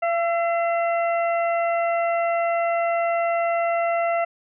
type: harmonic tone with a mistuned harmonic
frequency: 680 Hz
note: F5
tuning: 46 cents flat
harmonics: 1 / 2 / 3 / 4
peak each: -20 / -29 / -31 / -36 dBFS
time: 0.02-4.25 s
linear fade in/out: 10 ms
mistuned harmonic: 2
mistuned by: -25 cents
effects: none

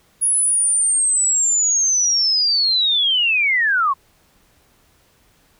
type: linear sweep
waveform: sine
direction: down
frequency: 10490 to 1043 Hz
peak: -14 dBFS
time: 0.21-3.94 s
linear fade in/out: 20 ms
effects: pink hiss -57 dBFS RMS until 5.59 s

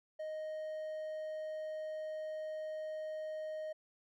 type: tone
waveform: triangle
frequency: 622.3 Hz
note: D#5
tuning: in tune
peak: -37 dBFS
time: 0.19-3.73 s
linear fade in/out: 10 ms
effects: none

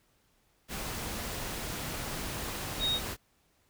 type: tone in noise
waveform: sine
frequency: 3748 Hz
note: A#7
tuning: 9 cents sharp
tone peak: -27 dBFS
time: 2.79-3 s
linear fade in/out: 50 ms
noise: pink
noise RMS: -37 dBFS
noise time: 0.68-3.17 s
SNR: +7 dB
effects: pink hiss -70 dBFS RMS until 3.69 s

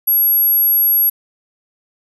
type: tone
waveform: sine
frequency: 11490 Hz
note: F9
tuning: 48 cents sharp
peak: -10 dBFS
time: 0.07-1.1 s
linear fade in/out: 10 ms
effects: none

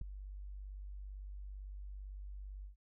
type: tone with ADSR envelope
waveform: sine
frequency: 48.91 Hz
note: G1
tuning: 3 cents flat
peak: -32 dBFS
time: 0.01-2.76 s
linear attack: 5 ms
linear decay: 4 ms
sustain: -12 dB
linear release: 120 ms
effects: none

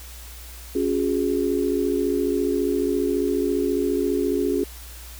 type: chord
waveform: sine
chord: C# suspended fourth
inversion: none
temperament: equal with one note detuned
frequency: 277.2 / 360.7 / 415.3 Hz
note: C#4 / F#4 / G#4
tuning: 0 / -44 / 0 cents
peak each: -24 dBFS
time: 0.75-4.64 s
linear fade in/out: 5 ms
effects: added 60 Hz sine -39 dBFS peak until 5.19 s + white hiss -43 dBFS RMS until 5.19 s

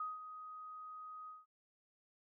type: tone with ADSR envelope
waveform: sine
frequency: 1253 Hz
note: D#6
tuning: 12 cents sharp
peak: -37 dBFS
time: 0-1.46 s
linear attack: 4 ms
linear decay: 180 ms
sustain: -10 dB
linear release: 180 ms
effects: none

